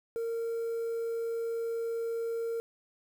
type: tone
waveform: sine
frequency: 460.1 Hz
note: A#4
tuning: 23 cents flat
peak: -28 dBFS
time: 0.16-2.6 s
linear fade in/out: 0 ms
effects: tanh soft clip ceiling -30 dBFS + 9-bit